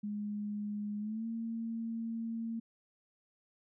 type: tone with pitch glide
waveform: sine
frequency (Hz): 207.7 to 227.8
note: G#3 to A#3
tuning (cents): 0 to -40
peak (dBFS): -35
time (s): 0.03-2.6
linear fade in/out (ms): 10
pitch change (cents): +160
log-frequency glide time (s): 0.99-1.26
effects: none